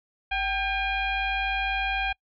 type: tone with frequency modulation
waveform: sine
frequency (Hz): 1600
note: G6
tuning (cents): +35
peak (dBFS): -24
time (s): 0.31-2.13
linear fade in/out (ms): 10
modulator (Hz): 826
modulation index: 1.6
effects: noise-tail reverb RT60 0.1 s tail -26 dB re dry